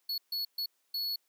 square tone bursts at uneven times, 4389 Hz, C#8, 18 cents flat, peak -32 dBFS, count 4, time 0.09-0.18 / 0.32-0.45 / 0.58-0.66 / 0.94-1.16 s, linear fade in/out 5 ms, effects white hiss -75 dBFS RMS until 1.28 s + high-pass 300 Hz 12 dB/octave

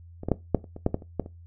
clicks, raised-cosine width 2 ms, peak -23 / -14 / -7 / -6 / -30 / -25 / -8 / -12 / -30 / -12 / -27 dBFS, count 11, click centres 0.234 / 0.286 / 0.317 / 0.547 / 0.642 / 0.764 / 0.864 / 0.944 / 1.022 / 1.197 / 1.261 s, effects noise-tail reverb RT60 0.2 s tail -18 dB re dry + added 85 Hz sine -45 dBFS peak until 1.46 s

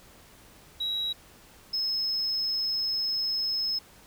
sine tone pair in turn, 3865 / 5180 Hz, B7 / E8, -38 / -31 cents, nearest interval perfect fourth, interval 507 cents, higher second, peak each -26 / -24 dBFS, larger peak second, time 0.8-1.13 / 1.73-3.79 s, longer second, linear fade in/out 10 ms, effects tanh soft clip ceiling -24 dBFS + pink hiss -54 dBFS RMS until 4.06 s

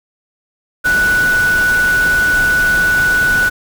sine tone in noise, 1480 Hz, F#6, in tune, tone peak -10 dBFS, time 0.84-3.5 s, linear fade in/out 20 ms, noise pink, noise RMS -23 dBFS, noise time 0.84-3.5 s, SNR +10 dB, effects none

